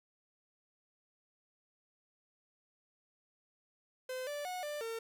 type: tone with pitch steps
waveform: 45% pulse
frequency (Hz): 513 / 584 / 730 / 592 / 454.5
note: C5 / D5 / F#5 / D5 / A#4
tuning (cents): -34 / -10 / -24 / +14 / -44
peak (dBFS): -38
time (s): 4.09-4.99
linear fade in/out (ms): 5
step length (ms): 180
effects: none